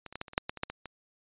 clicks, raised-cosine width 0.3 ms, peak -26 / -30 / -21 / -19 / -30 / -30 / -8 / -17 / -26 / -14 / -22 / -25 dBFS, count 12, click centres 0.063 / 0.126 / 0.156 / 0.214 / 0.282 / 0.334 / 0.379 / 0.495 / 0.573 / 0.634 / 0.7 / 0.857 s, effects resampled to 8000 Hz

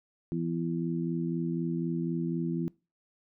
harmonic tone, 84 Hz, E2, 33 cents sharp, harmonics 2 / 3 / 4, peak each -31 / -35 / -34 dBFS, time 0.32-2.68 s, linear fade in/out 0 ms, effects noise-tail reverb RT60 0.3 s tail -23 dB re dry

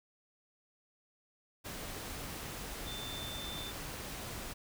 sine tone in noise, 3554 Hz, A7, 17 cents sharp, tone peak -43 dBFS, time 2.86-3.72 s, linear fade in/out 20 ms, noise pink, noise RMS -43 dBFS, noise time 1.64-4.54 s, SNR -3 dB, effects none

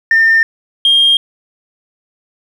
sine tone pair in turn, 1807 / 3220 Hz, A6 / G7, +46 / +46 cents, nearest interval minor seventh, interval 1000 cents, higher second, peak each -5 dBFS, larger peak neither, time 0.11-0.43 / 0.85-1.17 s, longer neither, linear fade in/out 2 ms, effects tanh soft clip ceiling -3 dBFS + 7-bit

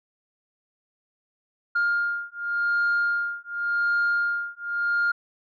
sine beating tone pair, 1408 / 1408.89 Hz, F6 / F6, +14 / +15 cents, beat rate 0.89 Hz, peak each -24 dBFS, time 1.75-5.12 s, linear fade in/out 10 ms, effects tanh soft clip ceiling -17 dBFS

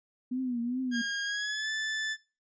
sine tone with vibrato, 246.9 Hz, B3, in tune, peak -29 dBFS, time 0.31-1.02 s, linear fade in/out 10 ms, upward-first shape triangle, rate 2.5 Hz, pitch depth 110 cents each way
sawtooth tone with pitch glide, 1625 to 1751.7 Hz, G#6 to A6, -38 to -8 cents, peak -27 dBFS, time 0.91-2.17 s, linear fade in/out 50 ms, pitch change +130 cents, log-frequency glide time 1.24-1.7 s
effects noise-tail reverb RT60 0.3 s tail -18 dB re dry + resampled to 16000 Hz

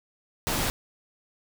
pink noise, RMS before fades -27 dBFS, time 0.47-0.7 s, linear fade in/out 0 ms, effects none

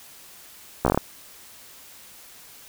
slowing click train, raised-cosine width 1 ms, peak -5 dBFS, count 7, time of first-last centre 0.85-0.976 s, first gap 14 ms, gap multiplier 1.16, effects white hiss -47 dBFS RMS until 2.68 s

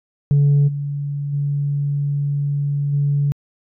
sine tone with level steps, 143 Hz, D3, 46 cents flat, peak -9 / -21 / -17 / -14 dBFS, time 0.31-3.32 s, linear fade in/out 0 ms, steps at 0.67 / 1.32 / 2.92 s, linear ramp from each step 20 ms, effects tanh soft clip ceiling -9 dBFS

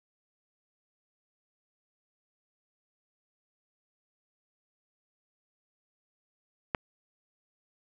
click, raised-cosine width 0.5 ms, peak -12 dBFS, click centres 6.748 s, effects none

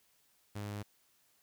sawtooth tone, 103.1 Hz, G#2, 12 cents flat, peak -35 dBFS, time 0.55-0.83 s, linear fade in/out 10 ms, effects white hiss -71 dBFS RMS until 1.42 s

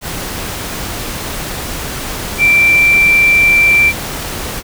sine tone in noise, 2349 Hz, D7, in tune, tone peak -6 dBFS, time 2.38-3.93 s, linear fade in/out 50 ms, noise pink, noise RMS -22 dBFS, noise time 0.01-4.63 s, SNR +13 dB, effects none

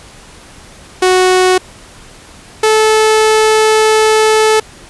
sawtooth tone pair in turn, 369.2 / 435.3 Hz, F#4 / A4, -4 / -19 cents, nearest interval minor third, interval 285 cents, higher second, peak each -3 dBFS, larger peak neither, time 1.02-1.58 / 2.63-4.6 s, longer second, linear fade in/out 5 ms, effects pink hiss -37 dBFS RMS until 4.89 s + resampled to 24000 Hz

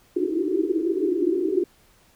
white band-pass noise, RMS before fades -23 dBFS, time 0.16-1.64 s, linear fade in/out 5 ms, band 310 to 390 Hz, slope 96 dB/octave, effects pink hiss -58 dBFS RMS until 2.15 s

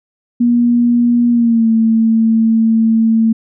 sine tone with pitch glide, 239.2 to 224.5 Hz, A#3 to A3, +45 to +35 cents, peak -8 dBFS, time 0.4-3.33 s, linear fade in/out 10 ms, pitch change -110 cents, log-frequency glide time 1.3-1.68 s, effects none

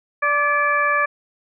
harmonic tone with a mistuned harmonic, 584 Hz, D5, 10 cents flat, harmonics 1 / 2 / 3 / 4, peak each -25 / -19 / -20 / -25 dBFS, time 0.22-1.06 s, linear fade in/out 10 ms, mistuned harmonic 3, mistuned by -33 cents, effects none

